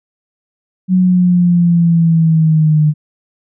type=linear sweep; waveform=sine; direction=down; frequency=185.6 to 150.4 Hz; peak=-7 dBFS; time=0.88-2.94 s; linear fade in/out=50 ms; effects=none